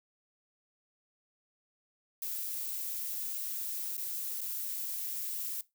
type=noise with dropouts; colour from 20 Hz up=violet; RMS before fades=-37 dBFS; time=2.22-5.61 s; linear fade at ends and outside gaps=2 ms; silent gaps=3.969-3.978 / 4.408-4.414 s; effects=noise-tail reverb RT60 0.2 s tail -19 dB re dry